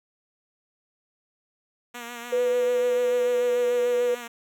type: tone with vibrato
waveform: 5% pulse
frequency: 238.2 Hz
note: A#3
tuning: 38 cents sharp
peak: -24 dBFS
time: 1.94-4.28 s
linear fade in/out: 10 ms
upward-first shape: sine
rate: 6.8 Hz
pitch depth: 38 cents each way
type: tone with pitch glide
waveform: sine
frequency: 493.9 to 489.1 Hz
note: B4 to B4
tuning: 0 to -17 cents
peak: -20 dBFS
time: 2.32-4.15 s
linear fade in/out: 10 ms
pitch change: -17 cents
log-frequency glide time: 3.09-3.68 s
effects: none